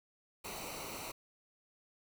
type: noise with comb filter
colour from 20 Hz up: pink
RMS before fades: -44 dBFS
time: 0.44-1.12 s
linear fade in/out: 10 ms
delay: 0.59 ms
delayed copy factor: -0.7
effects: none